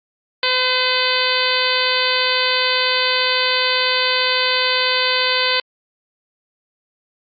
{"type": "harmonic tone", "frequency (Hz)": 509, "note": "C5", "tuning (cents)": -48, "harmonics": [1, 2, 3, 4, 5, 6, 7, 8, 9], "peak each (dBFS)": [-24, -24, -24, -24, -24, -24, -24, -24, -24], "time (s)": [0.43, 5.6], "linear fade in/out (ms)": 2, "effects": ["Opus 48 kbps"]}